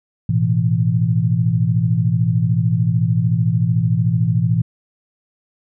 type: chord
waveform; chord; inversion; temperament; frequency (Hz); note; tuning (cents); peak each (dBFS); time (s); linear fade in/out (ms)
sine; A suspended second; none; equal with one note detuned; 110 / 123.47 / 166.06; A2 / B2 / E3; 0 / 0 / +13; -18; 0.29-4.62; 5
effects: none